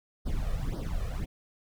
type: noise with flanger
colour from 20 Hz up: brown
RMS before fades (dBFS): -31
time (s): 0.25-1.26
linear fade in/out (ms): 20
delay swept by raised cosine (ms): 0.2 to 1.7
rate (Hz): 1.9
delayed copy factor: +0.9
effects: none